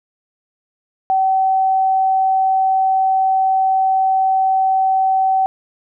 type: tone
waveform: sine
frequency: 764 Hz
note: G5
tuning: 45 cents flat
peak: -12 dBFS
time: 1.1-5.46 s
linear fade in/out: 0 ms
effects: none